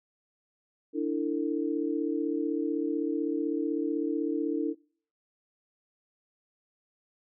sine chord, D suspended second, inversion none, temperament equal with one note detuned, 293.7 / 329.6 / 450 Hz, D4 / E4 / A4, 0 / 0 / +39 cents, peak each -30 / -31 / -33 dBFS, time 0.93-4.75 s, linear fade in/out 50 ms, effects noise-tail reverb RT60 0.5 s tail -26 dB re dry

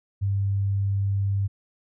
sine tone, 99 Hz, G2, 18 cents sharp, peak -21 dBFS, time 0.21-1.48 s, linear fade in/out 20 ms, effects none

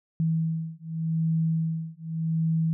sine beating tone pair, 161.6 / 162.45 Hz, E3 / E3, -34 / -25 cents, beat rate 0.85 Hz, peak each -27 dBFS, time 0.2-2.73 s, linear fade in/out 0 ms, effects none

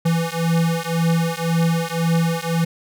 square beating tone pair, 165.3 / 167.2 Hz, E3 / E3, +5 / +25 cents, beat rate 1.9 Hz, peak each -21 dBFS, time 0.05-2.65 s, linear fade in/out 10 ms, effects none

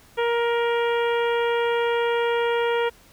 harmonic tone, 470 Hz, A#4, 14 cents sharp, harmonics 1 / 2 / 3 / 4 / 5 / 6 / 7, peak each -21 / -27 / -31 / -33 / -35 / -37 / -38 dBFS, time 0.17-2.9 s, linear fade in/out 20 ms, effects pink hiss -53 dBFS RMS until 3.12 s

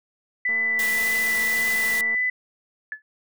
sine tone with vibrato, 1990 Hz, B6, 13 cents sharp, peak -20 dBFS, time 0.45-2.3 s, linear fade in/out 5 ms, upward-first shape triangle, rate 1.8 Hz, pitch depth 11 cents each way
click train, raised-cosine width 1 ms, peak -30 dBFS, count 377, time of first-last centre 0.49-2.146 s, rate 227 Hz
white noise, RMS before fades -31 dBFS, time 0.79-2.01 s, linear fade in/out 2 ms
sine tone with exponential decay, 1724 Hz, A6, 36 cents flat, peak -24 dBFS, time 2.92-3.02 s, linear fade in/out 1 ms, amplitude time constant 21 ms
effects none

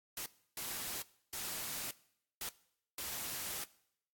white noise bursts at uneven times, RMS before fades -41 dBFS, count 5, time 0.17-0.26 / 0.57-1.02 / 1.33-1.91 / 2.41-2.49 / 2.98-3.64 s, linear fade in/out 2 ms, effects noise-tail reverb RT60 0.7 s tail -20 dB re dry + AAC 64 kbps

